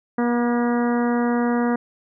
harmonic tone with a mistuned harmonic, 239.8 Hz, A#3, 49 cents sharp, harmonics 1 / 2 / 3 / 4 / 5 / 6 / 7 / 8, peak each -19 / -25 / -29 / -31 / -33 / -35 / -36 / -37 dBFS, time 0.18-1.76 s, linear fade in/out 5 ms, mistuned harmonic 7, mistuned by -27 cents, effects none

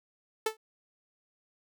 sawtooth tone with exponential decay, 438.5 Hz, A4, 6 cents flat, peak -20 dBFS, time 0.46-0.57 s, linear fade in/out 5 ms, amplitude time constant 22 ms, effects none

